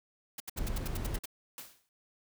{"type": "noise bursts", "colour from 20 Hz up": "white", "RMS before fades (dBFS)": -40, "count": 10, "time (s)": [0.38, 1.257], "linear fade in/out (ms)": 5, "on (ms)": 22, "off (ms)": 73}
{"type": "noise", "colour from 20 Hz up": "brown", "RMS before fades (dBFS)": -35, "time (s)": [0.56, 1.19], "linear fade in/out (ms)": 10}
{"type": "noise with exponential decay", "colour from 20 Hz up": "white", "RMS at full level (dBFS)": -42, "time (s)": [1.58, 1.89], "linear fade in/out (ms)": 1, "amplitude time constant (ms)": 66}
{"effects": []}